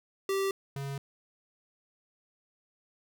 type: tone pair in turn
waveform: square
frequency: 389.7 / 138.58 Hz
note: G4 / C#3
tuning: -10 / 0 cents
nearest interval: octave + tritone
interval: 1790 cents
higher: first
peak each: -28 / -35 dBFS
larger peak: first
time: 0.29-0.51 / 0.76-0.98 s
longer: neither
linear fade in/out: 2 ms
effects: none